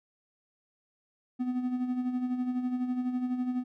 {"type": "tone with tremolo", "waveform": "triangle", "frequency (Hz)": 250.4, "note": "B3", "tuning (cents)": 24, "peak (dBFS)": -24, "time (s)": [1.39, 3.64], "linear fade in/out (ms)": 20, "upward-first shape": "sine", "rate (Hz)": 12, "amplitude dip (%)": 55, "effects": []}